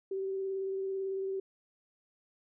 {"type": "tone with vibrato", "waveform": "sine", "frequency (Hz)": 385.7, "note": "G4", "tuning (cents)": -28, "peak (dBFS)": -32, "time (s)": [0.11, 1.4], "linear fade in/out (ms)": 5, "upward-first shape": "sine", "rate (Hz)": 18, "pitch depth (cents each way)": 15, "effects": []}